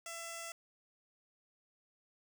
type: tone with notch filter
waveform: 5% pulse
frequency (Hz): 670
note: E5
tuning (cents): +28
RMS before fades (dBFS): -45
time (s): 0.06-0.52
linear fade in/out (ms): 2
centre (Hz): 4100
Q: 1.5
effects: none